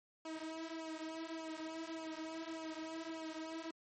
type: tone with flanger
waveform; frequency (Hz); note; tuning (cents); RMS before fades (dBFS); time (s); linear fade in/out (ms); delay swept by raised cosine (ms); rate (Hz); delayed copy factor
sawtooth; 321.5; E4; -43; -45; 0.25-3.71; 5; 0.51 to 5.71; 1.7; -0.9
effects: low-pass 11000 Hz 12 dB/octave + MP3 32 kbps